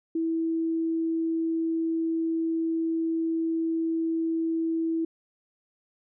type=tone; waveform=sine; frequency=327 Hz; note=E4; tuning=14 cents flat; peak=-24 dBFS; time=0.15-5.05 s; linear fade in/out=5 ms; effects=none